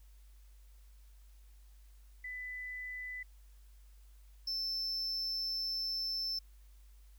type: tone pair in turn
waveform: sine / triangle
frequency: 1998 / 5308 Hz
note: B6 / E8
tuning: +20 / +11 cents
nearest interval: octave + perfect fourth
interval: 1691 cents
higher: second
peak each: -40 / -33 dBFS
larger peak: second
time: 2.24-3.23 / 4.47-6.39 s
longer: second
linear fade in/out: 5 ms
effects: added 50 Hz sine -55 dBFS peak until 7.18 s + white hiss -71 dBFS RMS until 7.18 s